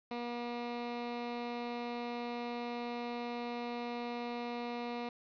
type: tone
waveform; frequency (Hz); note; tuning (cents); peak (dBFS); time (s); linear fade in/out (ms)
15% pulse; 239.6; A#3; +48; -31; 0.11-5.09; 2
effects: resampled to 11025 Hz + 11-bit